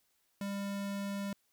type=tone; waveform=square; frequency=199.5 Hz; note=G3; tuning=31 cents sharp; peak=-36 dBFS; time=0.41-1.33 s; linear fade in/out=2 ms; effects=white hiss -75 dBFS RMS until 1.52 s